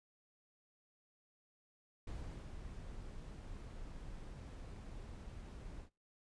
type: noise with ADSR envelope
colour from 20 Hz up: brown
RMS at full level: -45 dBFS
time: 2.07-5.9 s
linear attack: 5 ms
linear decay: 430 ms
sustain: -4 dB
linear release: 99 ms
effects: noise-tail reverb RT60 0.3 s tail -25 dB re dry + resampled to 22050 Hz